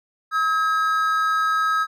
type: tone pair together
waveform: triangle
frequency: 1281.2 / 1624 Hz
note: E6 / G#6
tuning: -50 / -39 cents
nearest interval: major third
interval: 411 cents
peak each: -17 / -23 dBFS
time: 0.31-1.87 s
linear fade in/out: 50 ms
effects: none

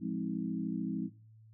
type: chord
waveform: sine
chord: F minor seventh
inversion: none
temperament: equal with one note detuned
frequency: 174.61 / 207.7 / 261.6 / 318.2 Hz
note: F3 / Ab3 / C4 / Eb4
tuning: 0 / 0 / 0 / +39 cents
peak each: -38 / -37 / -38 / -40 dBFS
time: 0-1.1 s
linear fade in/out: 50 ms
effects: noise-tail reverb RT60 0.4 s tail -18 dB re dry + added 110 Hz sine -55 dBFS peak until 1.53 s

